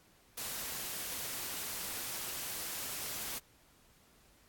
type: noise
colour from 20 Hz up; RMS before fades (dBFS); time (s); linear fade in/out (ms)
white; -40; 0.37-3.39; 10
effects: pink hiss -65 dBFS RMS until 4.48 s + AAC 64 kbps